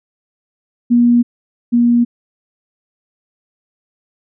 sine tone pair in turn, 239.5 / 238.4 Hz, A#3 / A#3, +47 / +39 cents, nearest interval unison, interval 8 cents, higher first, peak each -7 / -8 dBFS, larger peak first, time 0.9-1.23 / 1.72-2.05 s, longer neither, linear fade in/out 20 ms, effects none

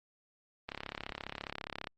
click train, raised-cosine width 0.3 ms, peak -22 dBFS, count 42, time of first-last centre 0.69-1.872 s, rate 34.7 Hz, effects Opus 24 kbps

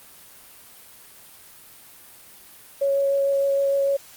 sine tone with vibrato, 554.4 Hz, C#5, in tune, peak -18 dBFS, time 2.81-3.97 s, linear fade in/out 10 ms, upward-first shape triangle, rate 6.6 Hz, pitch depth 10 cents each way, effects white hiss -47 dBFS RMS until 4.16 s + Opus 32 kbps

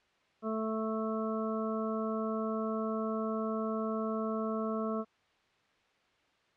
harmonic tone, 220 Hz, A3, in tune, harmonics 1 / 2 / 3 / 5 / 6, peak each -34 / -37 / -39 / -41 / -42 dBFS, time 0.42-5.05 s, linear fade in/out 50 ms, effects white hiss -69 dBFS RMS until 6.56 s + low-pass 3000 Hz 12 dB/octave

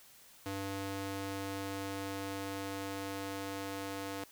square tone with high-pass filter sweep, 98 Hz, G2, in tune, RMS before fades -40 dBFS, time 0.46-4.24 s, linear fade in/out 0 ms, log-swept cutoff 200 to 310 Hz, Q 0.79, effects white hiss -59 dBFS RMS until 4.31 s

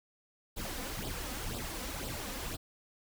pink noise with flanger, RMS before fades -39 dBFS, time 0.56-2.57 s, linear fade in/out 20 ms, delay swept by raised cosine 0.23 to 4.03 ms, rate 2 Hz, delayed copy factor +0.7, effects none

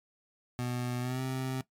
25% pulse tone with pitch glide, 123.47 to 130.74 Hz, B2 to C3, 0 to -1 cents, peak -28 dBFS, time 0.59-1.61 s, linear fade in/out 0 ms, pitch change +99 cents, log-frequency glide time 1-1.22 s, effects noise-tail reverb RT60 0.1 s tail -17 dB re dry + MP3 96 kbps

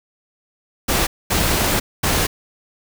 pink noise bursts at uneven times, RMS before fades -18 dBFS, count 3, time 0.88-1.07 / 1.3-1.8 / 2.03-2.27 s, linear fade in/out 10 ms, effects none

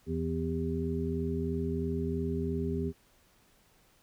harmonic tone with a mistuned harmonic, 83 Hz, E2, 12 cents sharp, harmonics 1 / 2 / 3 / 5, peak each -35 / -35 / -35 / -35 dBFS, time 0.06-2.93 s, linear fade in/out 50 ms, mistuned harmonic 5, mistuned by -71 cents, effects pink hiss -65 dBFS RMS until 4.02 s

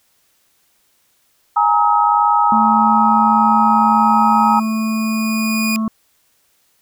sine chord, Ab suspended second, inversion none, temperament equal with one note detuned, 830.6 / 932.3 / 1275.1 Hz, Ab5 / Bb5 / Eb6, 0 / 0 / +42 cents, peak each -15 dBFS, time 1.56-4.6 s, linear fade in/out 10 ms
harmonic tone, 220 Hz, A3, in tune, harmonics 1 / 3 / 5 / 6, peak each -16 / -36 / -28 / -42 dBFS, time 2.52-5.88 s, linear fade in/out 2 ms
sawtooth tone with exponential growth, 2456 Hz, D#7, 23 cents flat, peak -15 dBFS, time 2.54-5.76 s, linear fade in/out 0 ms, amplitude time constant 700 ms
effects white hiss -60 dBFS RMS until 6.81 s

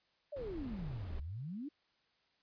sine exponential two-way sweep, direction down then up, 618 to 65.6 to 312.1 Hz, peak -40 dBFS, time 0.32-1.69 s, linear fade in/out 10 ms, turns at 1.19 s
brown noise, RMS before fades -46 dBFS, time 0.36-1.2 s, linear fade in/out 5 ms
effects white hiss -75 dBFS RMS until 2.42 s + resampled to 11025 Hz

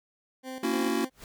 20% pulse tone with tremolo, 260 Hz, C4, 11 cents flat, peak -31 dBFS, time 0.43-1.1 s, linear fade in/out 50 ms, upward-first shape square, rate 3.3 Hz, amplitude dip 65%
square chord, F# dominant seventh, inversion first, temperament just, 231.2 / 277.5 / 333 / 370 Hz, A#3 / C#4 / E4 / F#4, -14 / +2 / +18 / 0 cents, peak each -32 dBFS, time 0.63-1.05 s, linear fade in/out 5 ms
pink noise with exponential growth, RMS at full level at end -42 dBFS, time 1.08-1.24 s, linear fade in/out 1 ms, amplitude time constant 33 ms
effects none

